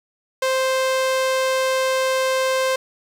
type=tone with low-pass filter; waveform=sawtooth; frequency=523.3 Hz; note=C5; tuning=in tune; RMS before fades=-20 dBFS; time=0.42-2.76 s; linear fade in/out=5 ms; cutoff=9300 Hz; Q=0.68; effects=7-bit